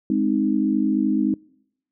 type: chord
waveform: sine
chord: Ab major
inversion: none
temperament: equal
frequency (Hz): 207.7 / 261.6 / 311.1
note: Ab3 / C4 / Eb4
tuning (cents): 0 / 0 / 0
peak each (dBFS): -22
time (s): 0.1-1.34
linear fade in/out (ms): 2
effects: noise-tail reverb RT60 0.8 s tail -26 dB re dry